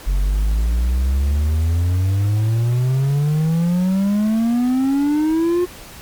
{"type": "exponential sweep", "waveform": "triangle", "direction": "up", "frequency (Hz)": [45.05, 360.9], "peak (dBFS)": -12, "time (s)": [0.06, 5.66], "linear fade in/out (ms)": 20, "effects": ["pink hiss -38 dBFS RMS until 6.01 s", "MP3 96 kbps"]}